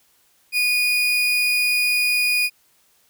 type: tone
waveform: 35% pulse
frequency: 2461 Hz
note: D#7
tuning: 20 cents flat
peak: -15 dBFS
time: 0.52-2.5 s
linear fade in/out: 50 ms
effects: white hiss -60 dBFS RMS until 3.09 s